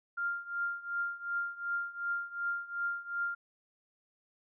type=tone with tremolo; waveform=sine; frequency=1396.9 Hz; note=F6; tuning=in tune; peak=-29 dBFS; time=0.17-3.35 s; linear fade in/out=10 ms; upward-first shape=triangle; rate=2.7 Hz; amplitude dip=90%; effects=none